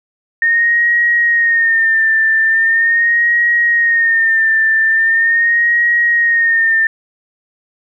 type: tone with vibrato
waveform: sine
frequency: 1835 Hz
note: A#6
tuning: 28 cents flat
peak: -9 dBFS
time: 0.42-6.87 s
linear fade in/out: 2 ms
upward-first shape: sine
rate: 0.41 Hz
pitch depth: 54 cents each way
effects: none